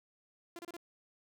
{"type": "tone bursts", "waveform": "sawtooth", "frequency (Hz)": 342.9, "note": "F4", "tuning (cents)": -32, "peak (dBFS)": -40, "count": 4, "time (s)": [0.56, 0.767], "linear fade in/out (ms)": 2, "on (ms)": 30, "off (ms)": 29, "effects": []}